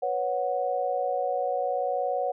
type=chord; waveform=sine; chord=B suspended second; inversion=none; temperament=equal with one note detuned; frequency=493.9 / 554.4 / 737 Hz; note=B4 / C#5 / F#5; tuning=0 / 0 / -7 cents; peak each=-31 / -29 / -28 dBFS; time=0.02-2.32 s; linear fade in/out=10 ms; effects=none